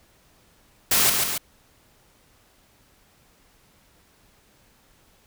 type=noise with echo; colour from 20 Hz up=white; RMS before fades=-19 dBFS; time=0.91-1.1 s; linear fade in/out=5 ms; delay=140 ms; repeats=2; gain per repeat=-4 dB; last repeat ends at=1.38 s; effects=pink hiss -59 dBFS RMS until 5.26 s